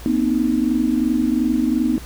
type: tone cluster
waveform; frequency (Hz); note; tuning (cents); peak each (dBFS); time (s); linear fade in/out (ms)
sine; 236.8 / 259.6 / 309.6; A#3 / C4 / D#4; +27 / -13 / -9; -20; 0.06-1.98; 0
effects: added 60 Hz sine -35 dBFS peak until 2.05 s + pink hiss -40 dBFS RMS until 2.05 s